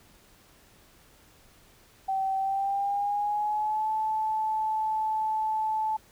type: tone with pitch glide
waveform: sine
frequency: 771 to 870.4 Hz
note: G5 to A5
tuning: -29 to -19 cents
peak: -25 dBFS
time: 2.08-5.97 s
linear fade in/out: 10 ms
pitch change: +210 cents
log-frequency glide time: 2.37-3.9 s
effects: pink hiss -58 dBFS RMS until 6.11 s